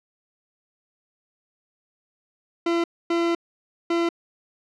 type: tone bursts at uneven times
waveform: 40% pulse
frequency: 339 Hz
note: E4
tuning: 49 cents sharp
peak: -19 dBFS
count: 3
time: 2.66-2.84 / 3.1-3.35 / 3.9-4.09 s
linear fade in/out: 5 ms
effects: low-pass 4000 Hz 12 dB/octave